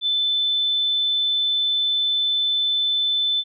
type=tone; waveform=sine; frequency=3520 Hz; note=A7; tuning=in tune; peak=-18 dBFS; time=0.01-3.44 s; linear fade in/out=50 ms; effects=none